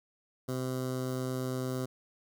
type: tone with notch filter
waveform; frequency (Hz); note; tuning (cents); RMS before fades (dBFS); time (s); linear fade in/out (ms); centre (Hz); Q
15% pulse; 128.8; C3; -27; -34; 0.48-1.86; 10; 2400; 0.78
effects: none